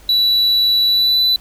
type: tone with pitch glide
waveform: triangle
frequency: 3942 to 3986 Hz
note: B7 to B7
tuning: -4 to +15 cents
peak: -10 dBFS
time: 0.09-1.36 s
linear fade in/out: 2 ms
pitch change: +19 cents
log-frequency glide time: 0.87-1.22 s
effects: added 50 Hz sine -43 dBFS peak until 1.4 s + pink hiss -46 dBFS RMS until 1.4 s